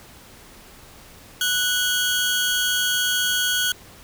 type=tone pair together; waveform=sawtooth; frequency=1480 / 3266 Hz; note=F#6 / G#7; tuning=0 / -30 cents; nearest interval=octave + major second; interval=1370 cents; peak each=-19 dBFS; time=1.41-3.72 s; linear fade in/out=2 ms; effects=pink hiss -46 dBFS RMS until 4.03 s